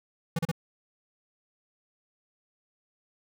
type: tone bursts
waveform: square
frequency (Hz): 165.4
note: E3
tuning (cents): +6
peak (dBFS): -26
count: 3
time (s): 0.36-0.515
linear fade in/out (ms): 5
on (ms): 29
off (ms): 34
effects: none